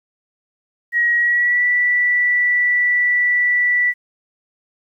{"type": "tone with pitch glide", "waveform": "sine", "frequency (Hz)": [1900, 1962.5], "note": ["A#6", "B6"], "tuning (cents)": [33, -11], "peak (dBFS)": -13, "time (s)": [0.92, 3.94], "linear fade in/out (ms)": 50, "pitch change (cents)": 56, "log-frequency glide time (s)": [1.17, 1.64], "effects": ["9-bit"]}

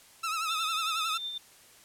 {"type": "tone with vibrato", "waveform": "sawtooth", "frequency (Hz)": 1300, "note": "E6", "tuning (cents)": -24, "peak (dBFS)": -26, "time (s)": [0.23, 1.18], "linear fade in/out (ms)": 10, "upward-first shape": "triangle", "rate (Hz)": 11, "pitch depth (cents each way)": 87}
{"type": "tone with tremolo", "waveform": "sine", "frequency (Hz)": 3587, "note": "A7", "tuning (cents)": 33, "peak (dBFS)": -32, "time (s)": [0.48, 1.38], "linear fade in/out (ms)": 5, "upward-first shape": "sine", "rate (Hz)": 8, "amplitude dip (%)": 40}
{"effects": ["white hiss -56 dBFS RMS until 1.84 s", "low-pass 12000 Hz 12 dB/octave"]}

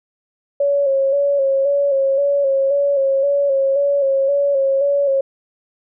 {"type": "tone with vibrato", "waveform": "sine", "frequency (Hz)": 554.4, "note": "C#5", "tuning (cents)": 0, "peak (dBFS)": -13, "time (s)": [0.6, 5.21], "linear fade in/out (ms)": 5, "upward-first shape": "square", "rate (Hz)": 1.9, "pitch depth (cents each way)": 36, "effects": []}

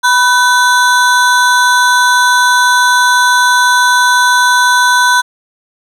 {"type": "ring-modulated tone", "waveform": "square", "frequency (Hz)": 1247, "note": "D#6", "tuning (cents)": 3, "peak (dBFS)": -4, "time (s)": [0.03, 5.22], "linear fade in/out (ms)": 20, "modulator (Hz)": 263, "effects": ["low-pass 10000 Hz 12 dB/octave", "7-bit"]}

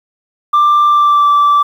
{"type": "tone with pitch glide", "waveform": "sine", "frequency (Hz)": [1183, 1164], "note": ["D6", "D6"], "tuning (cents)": [12, -16], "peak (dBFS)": -4, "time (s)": [0.53, 1.63], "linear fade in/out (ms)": 10, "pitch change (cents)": -28, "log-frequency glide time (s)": [0.87, 1.28], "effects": ["tanh soft clip ceiling -5 dBFS", "7-bit"]}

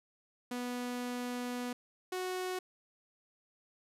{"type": "tone pair in turn", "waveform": "sawtooth", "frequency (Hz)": [245.8, 368.3], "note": ["B3", "F#4"], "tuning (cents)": [-8, -8], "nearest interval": "perfect fifth", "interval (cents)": 700, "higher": "second", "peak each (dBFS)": [-32, -31], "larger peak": "second", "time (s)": [[0.51, 1.73], [2.12, 2.59]], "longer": "first", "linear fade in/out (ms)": 5, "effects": ["resampled to 32000 Hz"]}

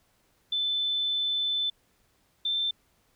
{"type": "tone pair in turn", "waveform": "sine", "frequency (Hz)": [3520, 3557], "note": ["A7", "A7"], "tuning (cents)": [0, 18], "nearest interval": "unison", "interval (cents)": 18, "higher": "second", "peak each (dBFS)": -25, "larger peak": "neither", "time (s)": [[0.52, 1.7], [2.45, 2.71]], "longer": "first", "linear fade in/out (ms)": 5, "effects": ["pink hiss -68 dBFS RMS until 3.15 s"]}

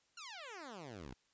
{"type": "exponential sweep", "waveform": "10% pulse", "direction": "down", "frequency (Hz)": [1442, 55], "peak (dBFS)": -39, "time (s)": [0.17, 1.14], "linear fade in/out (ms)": 5, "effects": ["white hiss -75 dBFS RMS until 1.33 s", "resampled to 16000 Hz"]}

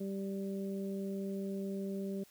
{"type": "harmonic tone", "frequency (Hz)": 195.5, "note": "G3", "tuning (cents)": -4, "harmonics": [1, 2, 3], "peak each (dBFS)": [-37, -41, -48], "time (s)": [0, 2.24], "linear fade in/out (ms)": 10, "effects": ["white hiss -63 dBFS RMS until 2.3 s"]}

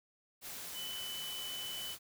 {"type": "tone in noise", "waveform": "sine", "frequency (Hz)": 3000, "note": "F#7", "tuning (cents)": 23, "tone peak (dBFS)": -41, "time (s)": [0.73, 1.96], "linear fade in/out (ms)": 50, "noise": "white", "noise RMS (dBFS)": -45, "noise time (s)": [0.41, 1.99], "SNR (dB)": 1, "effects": []}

